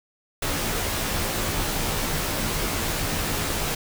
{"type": "noise with comb filter", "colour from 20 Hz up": "pink", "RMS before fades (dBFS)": -26, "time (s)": [0.42, 3.75], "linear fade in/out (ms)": 5, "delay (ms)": 16, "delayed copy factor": -0.95, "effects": []}